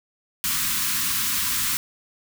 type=band-stop noise; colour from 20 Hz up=white; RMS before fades=-24 dBFS; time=0.44-1.77 s; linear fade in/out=0 ms; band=300 to 970 Hz; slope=96 dB/octave; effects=none